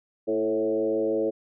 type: tone with frequency modulation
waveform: sine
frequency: 438.6 Hz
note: A4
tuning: 6 cents flat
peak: -22 dBFS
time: 0.27-1.31 s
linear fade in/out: 20 ms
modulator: 106 Hz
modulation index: 1.3
effects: none